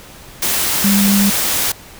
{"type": "tone in noise", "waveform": "sine", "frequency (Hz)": 200, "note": "G3", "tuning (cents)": 35, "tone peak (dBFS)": -11, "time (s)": [0.84, 1.3], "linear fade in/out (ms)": 5, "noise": "white", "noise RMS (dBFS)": -17, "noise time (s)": [0.42, 1.72], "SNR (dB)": 3, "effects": ["pink hiss -38 dBFS RMS until 1.99 s"]}